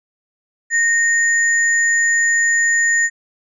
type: tone pair together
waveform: sine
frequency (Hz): 1853 / 6996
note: A#6 / A8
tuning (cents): -11 / -11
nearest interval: octave + major seventh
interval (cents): 2300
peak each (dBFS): -13 / -21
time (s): 0.7-3.1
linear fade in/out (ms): 50
effects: none